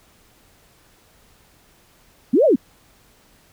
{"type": "linear two-way sweep", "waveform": "sine", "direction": "up then down", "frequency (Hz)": [202.2, 659.3, 202.2], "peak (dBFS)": -11, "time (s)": [2.33, 2.56], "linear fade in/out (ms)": 10, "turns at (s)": 2.45, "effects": ["pink hiss -55 dBFS RMS until 3.52 s"]}